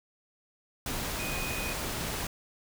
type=tone in noise; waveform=sine; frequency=2489 Hz; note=D#7; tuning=in tune; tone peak=-37 dBFS; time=1.19-1.73 s; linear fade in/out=2 ms; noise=pink; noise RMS=-34 dBFS; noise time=0.86-2.27 s; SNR=-6 dB; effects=none